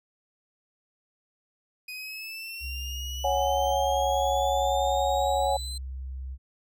30% pulse exponential sweep, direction up, 2489 to 4092 Hz, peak -33 dBFS, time 1.88-5.78 s, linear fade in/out 5 ms
sine tone with pitch glide, 66.7 to 65.52 Hz, C2 to C2, +34 to +3 cents, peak -33 dBFS, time 2.6-6.38 s, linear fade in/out 50 ms, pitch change -31 cents, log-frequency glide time 3.83-4.91 s
sine chord, C# suspended fourth, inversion none, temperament equal, 554.4 / 740 / 830.6 Hz, C#5 / F#5 / G#5, 0 / 0 / 0 cents, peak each -27 dBFS, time 3.24-5.57 s, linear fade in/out 5 ms
effects none

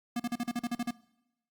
square tone bursts, 238.6 Hz, A#3, 41 cents sharp, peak -30 dBFS, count 10, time 0.16-0.909 s, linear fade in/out 5 ms, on 38 ms, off 41 ms, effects noise-tail reverb RT60 0.9 s tail -21 dB re dry + Opus 48 kbps

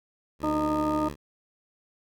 10% pulse tone, 73.42 Hz, D2, in tune, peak -26 dBFS, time 0.39-1.16 s, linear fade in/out 50 ms
harmonic tone, 306.5 Hz, D#4, 26 cents flat, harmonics 1 / 2 / 3 / 4, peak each -26 / -31 / -32 / -32 dBFS, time 0.43-1.09 s, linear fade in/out 10 ms
effects none

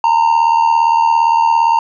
triangle tone with amplitude modulation, 920 Hz, A#5, 23 cents flat, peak -4 dBFS, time 0.04-1.79 s, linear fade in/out 2 ms, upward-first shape sine, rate 77.5 Hz, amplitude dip 65%, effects resampled to 16000 Hz

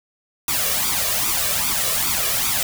white noise with flanger, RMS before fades -21 dBFS, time 0.48-2.63 s, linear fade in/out 2 ms, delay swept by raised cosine 0.84 to 1.76 ms, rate 2.5 Hz, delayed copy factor +0.7, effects none

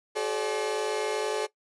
35% pulse tone cluster, 378.9 / 429.2 / 537 / 588 Hz, F#4 / A4 / C5 / D5, +41 / -43 / +45 / +2 cents, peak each -34 / -27 / -35 / -33 dBFS, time 0.15-1.47 s, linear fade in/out 20 ms, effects noise-tail reverb RT60 0.1 s tail -18 dB re dry + resampled to 24000 Hz

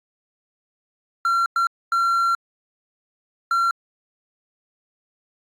triangle tone bursts at uneven times, 1367 Hz, F6, 37 cents flat, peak -15 dBFS, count 4, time 1.25-1.46 / 1.56-1.67 / 1.92-2.35 / 3.51-3.71 s, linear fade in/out 2 ms, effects AAC 64 kbps

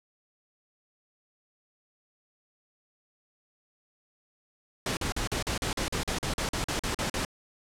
pink noise bursts, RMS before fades -30 dBFS, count 16, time 4.86-7.25 s, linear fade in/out 2 ms, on 110 ms, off 42 ms, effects low-pass 9000 Hz 12 dB/octave

